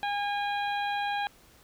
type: harmonic tone with a mistuned harmonic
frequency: 815 Hz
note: G#5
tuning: 33 cents flat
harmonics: 1 / 2 / 3 / 4 / 5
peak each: -29 / -35 / -39 / -41 / -43 dBFS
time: 0.03-1.27 s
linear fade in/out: 0 ms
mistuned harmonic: 5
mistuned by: -52 cents
effects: pink hiss -58 dBFS RMS until 1.63 s